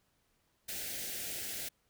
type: band-stop noise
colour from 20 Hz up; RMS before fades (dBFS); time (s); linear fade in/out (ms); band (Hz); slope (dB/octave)
white; -40; 0.68-1.69; 10; 770 to 1500; 48
effects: pink hiss -75 dBFS RMS until 1.89 s